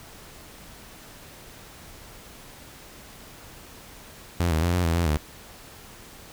sawtooth tone with pitch steps, 86.7 / 78.9 / 86.8 / 89.2 / 82.7 / 85.8 / 75.7 Hz, F2 / D#2 / F2 / F2 / E2 / F2 / D#2, -12 / +25 / -10 / +37 / +6 / -30 / -47 cents, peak -17 dBFS, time 4.4-5.17 s, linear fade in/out 0 ms, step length 110 ms, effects pink hiss -46 dBFS RMS until 6.32 s

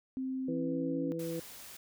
sine tone with pitch glide, 261.6 to 275.1 Hz, C4 to C#4, 0 to -13 cents, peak -33 dBFS, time 0.17-1.12 s, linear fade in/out 0 ms, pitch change +87 cents, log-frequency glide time 0.53-1.01 s
harmonic tone, 165.4 Hz, E3, 6 cents sharp, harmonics 1 / 2 / 3, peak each -40 / -38 / -38 dBFS, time 0.48-1.4 s, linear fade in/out 5 ms
white noise, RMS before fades -49 dBFS, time 1.19-1.77 s, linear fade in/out 5 ms
effects none

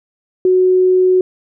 sine tone, 369.2 Hz, F#4, 4 cents flat, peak -8 dBFS, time 0.45-1.21 s, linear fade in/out 2 ms, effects none

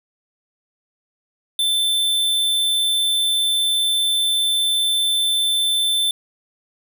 square tone, 3539 Hz, A7, 9 cents sharp, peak -17 dBFS, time 1.59-6.11 s, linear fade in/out 2 ms, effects none

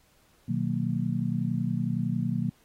sine chord, B major seventh, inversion none, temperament just, 123.47 / 154.34 / 185.21 / 231.5 Hz, B2 / D#3 / F#3 / A#3, 0 / -14 / +2 / -12 cents, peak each -31 dBFS, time 0.48-2.5 s, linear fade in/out 10 ms, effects pink hiss -64 dBFS RMS until 2.64 s + AAC 48 kbps

